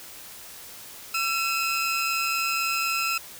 25% pulse tone pair together, 1348 / 2552 Hz, E6 / D#7, +38 / +43 cents, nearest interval major seventh, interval 1105 cents, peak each -23 dBFS, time 1.14-3.18 s, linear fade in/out 5 ms, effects white hiss -43 dBFS RMS until 3.39 s

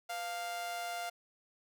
sawtooth tone with amplitude modulation, 698.5 Hz, F5, in tune, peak -31 dBFS, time 0.09-1.1 s, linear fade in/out 10 ms, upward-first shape sine, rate 200 Hz, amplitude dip 50%, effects none

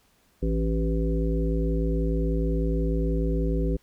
harmonic tone with a mistuned harmonic, 55 Hz, A1, in tune, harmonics 1 / 3 / 5 / 7 / 9, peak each -24 / -29 / -31 / -32 / -34 dBFS, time 0.42-3.77 s, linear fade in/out 10 ms, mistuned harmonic 7, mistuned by +16 cents, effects pink hiss -64 dBFS RMS until 3.82 s

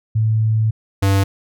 sine / square tone pair in turn, 110 / 97.93 Hz, A2 / G2, 0 / -1 cents, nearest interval major second, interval 201 cents, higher first, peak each -13 dBFS, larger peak neither, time 0.15-0.71 / 1.02-1.24 s, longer first, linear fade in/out 10 ms, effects none

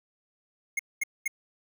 square tone bursts, 2151 Hz, C7, 47 cents sharp, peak -26 dBFS, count 3, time 0.77-1.279 s, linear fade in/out 5 ms, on 23 ms, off 220 ms, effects none

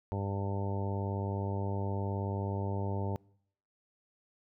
harmonic tone, 99.1 Hz, G2, 19 cents sharp, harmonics 1 / 2 / 3 / 4 / 5 / 6 / 7 / 8 / 9, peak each -33 / -40 / -44 / -42 / -44 / -45 / -48 / -49 / -43 dBFS, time 0.12-3.16 s, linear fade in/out 0 ms, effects noise-tail reverb RT60 0.7 s tail -25 dB re dry

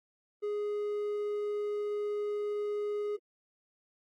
triangle tone, 415.3 Hz, G#4, in tune, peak -29 dBFS, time 0.42-3.17 s, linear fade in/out 20 ms, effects AAC 48 kbps

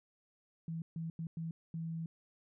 sine tone bursts at uneven times, 163.9 Hz, E3, 10 cents flat, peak -37 dBFS, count 5, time 0.68-0.82 / 0.96-1.1 / 1.19-1.27 / 1.37-1.51 / 1.74-2.06 s, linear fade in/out 2 ms, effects none

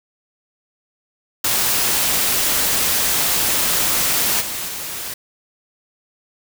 white noise with level steps, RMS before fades -18 / -26 / -28 dBFS, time 1.44-5.14 s, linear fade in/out 5 ms, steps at 4.4 / 4.67 s, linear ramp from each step 20 ms, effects none

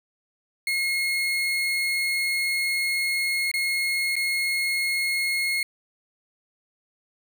35% pulse tone with dropouts, 2158 Hz, C#7, 47 cents flat, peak -21 dBFS, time 0.67-5.63 s, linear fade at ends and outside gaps 2 ms, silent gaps 3.515-3.539 / 4.156-4.164 s, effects none

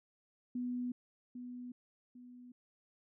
sine tone with echo, 246.9 Hz, B3, in tune, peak -35 dBFS, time 0.55-0.92 s, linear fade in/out 5 ms, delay 800 ms, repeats 2, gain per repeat -8 dB, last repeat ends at 2.52 s, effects none

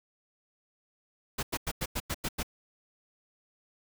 pink noise bursts, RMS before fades -32 dBFS, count 8, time 1.38-2.431 s, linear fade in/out 10 ms, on 50 ms, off 93 ms, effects none

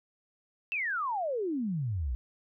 sine exponential sweep, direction down, 2727 to 56.6 Hz, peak -29 dBFS, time 0.72-2.15 s, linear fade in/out 0 ms, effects none

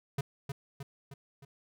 square tone with echo, 138.59 Hz, C#3, in tune, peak -30 dBFS, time 0.18-0.21 s, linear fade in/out 5 ms, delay 310 ms, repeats 4, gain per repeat -5 dB, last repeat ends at 1.45 s, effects none

